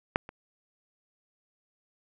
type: clicks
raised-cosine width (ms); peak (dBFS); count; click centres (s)
0.5; -8 / -27; 2; 0.159 / 0.291
effects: none